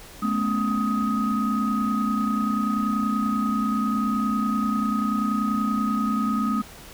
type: tone cluster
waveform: sine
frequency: 214 / 244.2 / 274.8 / 1256 Hz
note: A3 / B3 / C#4 / D#6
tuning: -48 / -19 / -15 / +16 cents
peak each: -23 / -28 / -29 / -26 dBFS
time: 0.22-6.62 s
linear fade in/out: 10 ms
effects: tanh soft clip ceiling -13 dBFS + pink hiss -44 dBFS RMS until 6.93 s